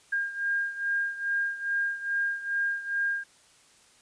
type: beating tone pair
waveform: sine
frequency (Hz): 1611 / 1613.4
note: G6 / G6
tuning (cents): +47 / +49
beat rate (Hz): 2.4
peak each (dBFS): -28 / -32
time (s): 0.12-3.24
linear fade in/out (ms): 10
effects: white hiss -59 dBFS RMS until 4.01 s + resampled to 22050 Hz